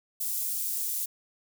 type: high-pass noise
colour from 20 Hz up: white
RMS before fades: -31 dBFS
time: 0.2-1.06 s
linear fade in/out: 10 ms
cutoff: 8500 Hz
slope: 12 dB/octave
effects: none